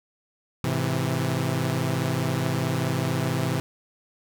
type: chord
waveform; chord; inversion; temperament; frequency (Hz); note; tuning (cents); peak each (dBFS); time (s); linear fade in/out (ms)
sawtooth; Ab augmented; none; equal with one note detuned; 106.13 / 130.81 / 164.81; Ab2 / C3 / E3; +38 / 0 / 0; -27 / -22 / -24; 0.64-3.6; 0
effects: none